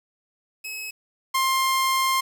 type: tone pair in turn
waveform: sawtooth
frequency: 2568 / 1057.5 Hz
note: E7 / C6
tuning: -46 / +18 cents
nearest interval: octave + minor third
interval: 1536 cents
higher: first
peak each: -28 / -16 dBFS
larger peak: second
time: 0.64-0.91 / 1.34-2.21 s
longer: second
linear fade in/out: 10 ms
effects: 8-bit